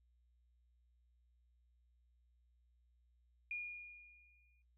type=tone with exponential decay; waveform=sine; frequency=2431 Hz; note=D#7; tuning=41 cents flat; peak=-38 dBFS; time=3.51-4.62 s; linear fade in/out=2 ms; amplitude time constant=240 ms; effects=noise-tail reverb RT60 0.1 s tail -17 dB re dry + added 60 Hz sine -70 dBFS peak until 4.77 s